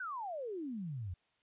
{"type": "exponential sweep", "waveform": "sine", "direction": "down", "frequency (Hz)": [1552, 83.3], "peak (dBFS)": -38, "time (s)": [0, 1.14], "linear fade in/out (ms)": 5, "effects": ["white hiss -75 dBFS RMS until 1.42 s", "resampled to 8000 Hz"]}